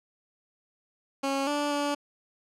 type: tone with pitch steps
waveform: 15% pulse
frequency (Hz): 273.8 / 291.6 / 288.9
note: C#4 / D4 / D4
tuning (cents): -21 / -12 / -28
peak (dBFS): -20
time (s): 1.23-1.95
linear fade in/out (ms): 10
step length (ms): 240
effects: low-pass 9000 Hz 12 dB/octave